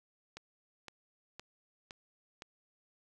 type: click train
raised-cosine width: 0.2 ms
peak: -28 dBFS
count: 5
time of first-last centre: 0.37-2.421 s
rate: 1.95 Hz
effects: none